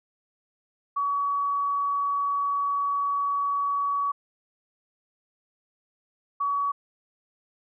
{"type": "tone pair in turn", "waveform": "sine", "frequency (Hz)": [1132, 1132], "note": ["C#6", "C#6"], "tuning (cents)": [36, 36], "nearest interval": "unison", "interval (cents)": 0, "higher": "neither", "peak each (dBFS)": -23, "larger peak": "neither", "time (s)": [[0.96, 4.12], [6.4, 6.72]], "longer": "first", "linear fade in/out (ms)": 10, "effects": []}